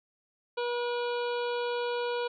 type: harmonic tone with a mistuned harmonic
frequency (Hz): 482.1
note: B4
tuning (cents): -42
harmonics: 1 / 2 / 3 / 5 / 6 / 7 / 8 / 9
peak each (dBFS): -30 / -36 / -40 / -44 / -46 / -47 / -48 / -49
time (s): 0.57-2.28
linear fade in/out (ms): 10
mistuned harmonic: 6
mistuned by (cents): +30
effects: none